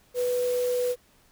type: tone in noise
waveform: sine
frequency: 493.9 Hz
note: B4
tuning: in tune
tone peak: -23 dBFS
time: 0.14-0.96 s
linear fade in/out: 50 ms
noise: white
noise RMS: -40 dBFS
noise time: 0.14-0.96 s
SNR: +14 dB
effects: pink hiss -61 dBFS RMS until 1.31 s